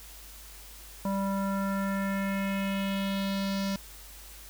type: tone with low-pass filter sweep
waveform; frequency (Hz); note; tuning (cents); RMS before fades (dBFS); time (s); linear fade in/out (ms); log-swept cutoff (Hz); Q
square; 196; G3; 0; -30; 1.05-3.76; 2; 950 to 5400; 2.5
effects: added 50 Hz sine -49 dBFS peak until 4.49 s + white hiss -49 dBFS RMS until 4.49 s